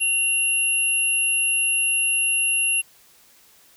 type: tone pair together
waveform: sine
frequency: 2763 / 11052 Hz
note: F7 / F9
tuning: -19 / -19 cents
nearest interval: 2 octaves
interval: 2400 cents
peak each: -21 dBFS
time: 0-2.82 s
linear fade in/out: 20 ms
effects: white hiss -54 dBFS RMS until 3.76 s